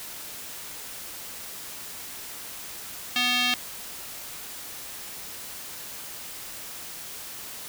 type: tone with band-pass filter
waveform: square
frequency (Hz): 246.9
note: B3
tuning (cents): 0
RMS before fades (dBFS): -24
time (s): 3.16-3.54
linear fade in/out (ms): 0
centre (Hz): 3200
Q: 2.3
effects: white hiss -39 dBFS RMS until 7.68 s